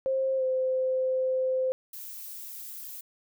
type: tone with pitch glide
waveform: sine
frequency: 530 to 518.2 Hz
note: C5 to C5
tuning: +22 to -17 cents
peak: -24 dBFS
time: 0.06-1.72 s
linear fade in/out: 0 ms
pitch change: -39 cents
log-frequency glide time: 0.37-0.43 s
type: noise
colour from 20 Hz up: violet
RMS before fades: -41 dBFS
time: 1.93-3.01 s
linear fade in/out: 5 ms
effects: none